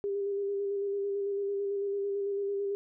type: tone with vibrato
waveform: sine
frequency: 400 Hz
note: G4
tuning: 35 cents sharp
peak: -29 dBFS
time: 0.04-2.75 s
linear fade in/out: 0 ms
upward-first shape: square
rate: 9 Hz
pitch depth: 18 cents each way
effects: none